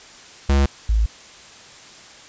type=tone pair in turn; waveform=square / sine; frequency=69.3 / 54.36 Hz; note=C#2 / A1; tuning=0 / -20 cents; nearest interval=major third; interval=420 cents; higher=first; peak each=-14 dBFS; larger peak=neither; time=0.49-0.66 / 0.89-1.06 s; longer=neither; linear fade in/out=5 ms; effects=white hiss -43 dBFS RMS until 2.28 s + resampled to 16000 Hz